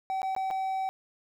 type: tone with dropouts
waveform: triangle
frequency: 765 Hz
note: G5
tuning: 42 cents flat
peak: -26 dBFS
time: 0.1-0.89 s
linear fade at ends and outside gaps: 0 ms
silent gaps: 0.218-0.23 / 0.35-0.364 / 0.504-0.51 s
effects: none